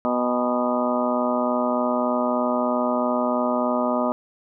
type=harmonic tone with a mistuned harmonic; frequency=123.2 Hz; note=B2; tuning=4 cents flat; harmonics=2 / 3 / 4 / 5 / 6 / 7 / 8 / 9 / 10; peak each=-24 / -33 / -32 / -24 / -33 / -32 / -30 / -36 / -29 dBFS; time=0.05-4.12 s; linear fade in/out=0 ms; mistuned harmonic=6; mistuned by=+90 cents; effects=none